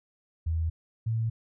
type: tone pair in turn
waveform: sine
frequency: 81.3 / 112.95 Hz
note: E2 / A2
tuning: -23 / +46 cents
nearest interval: tritone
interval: 569 cents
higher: second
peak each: -25 dBFS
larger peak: neither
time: 0.46-0.7 / 1.06-1.3 s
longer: neither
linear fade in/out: 10 ms
effects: none